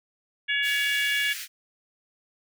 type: harmonic tone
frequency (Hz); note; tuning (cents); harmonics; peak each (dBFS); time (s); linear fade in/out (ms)
565; C#5; +33; 3 / 4 / 5 / 6; -26 / -28 / -30 / -32; 0.48-1.34; 20
type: high-pass noise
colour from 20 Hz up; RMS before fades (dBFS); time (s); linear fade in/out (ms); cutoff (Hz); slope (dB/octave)
pink; -36; 0.62-1.48; 50; 1600; 48
effects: none